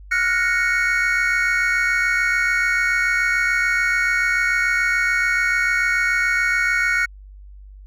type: chord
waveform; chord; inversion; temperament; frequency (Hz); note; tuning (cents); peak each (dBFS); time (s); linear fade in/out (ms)
triangle; Gb major seventh; third; equal with one note detuned; 1396.9 / 1463.8 / 1864.7 / 2217; F6 / Gb6 / Bb6 / Db7; 0 / -19 / 0 / 0; -23 / -19 / -21 / -19; 0.11-7.06; 10
effects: tanh soft clip ceiling -6 dBFS + added 49 Hz sine -38 dBFS peak until 7.86 s